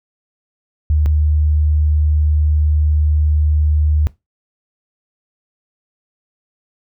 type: tone pair in turn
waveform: sine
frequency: 75.7 / 75.7 Hz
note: D#2 / D#2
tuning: -47 / -47 cents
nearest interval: unison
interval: 0 cents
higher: neither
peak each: -11 dBFS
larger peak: neither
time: 0.9-1.06 / 1.06-4.07 s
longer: second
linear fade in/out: 0 ms
effects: noise-tail reverb RT60 0.2 s tail -19 dB re dry